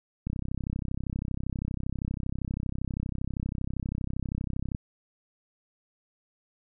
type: click train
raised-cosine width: 5 ms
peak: -19 dBFS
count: 147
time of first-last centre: 0.27-4.749 s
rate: 32.6 Hz
effects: none